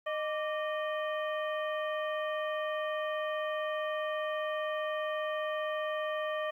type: harmonic tone with a mistuned harmonic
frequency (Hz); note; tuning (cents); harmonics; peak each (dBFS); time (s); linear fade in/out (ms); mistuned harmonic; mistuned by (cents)
616; D#5; -17; 1 / 2 / 3 / 4 / 5; -33 / -38 / -40 / -48 / -47; 0.06-6.51; 10; 2; -91
effects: 11-bit